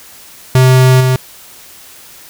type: tone with level steps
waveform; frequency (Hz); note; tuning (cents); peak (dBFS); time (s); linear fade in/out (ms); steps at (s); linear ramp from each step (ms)
square; 129.1; C3; -23; -5 / -9; 0.55-1.16; 2; 1; 10
effects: white hiss -37 dBFS RMS until 2.29 s